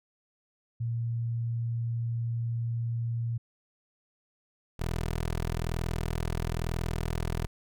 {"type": "tone pair in turn", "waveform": ["sine", "15% pulse"], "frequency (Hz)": [116.54, 41.05], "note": ["A#2", "E1"], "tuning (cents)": [0, -6], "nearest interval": "octave + tritone", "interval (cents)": 1806, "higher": "first", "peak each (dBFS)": [-28, -23], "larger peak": "second", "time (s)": [[0.8, 3.38], [4.79, 7.47]], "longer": "second", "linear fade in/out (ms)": 10, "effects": []}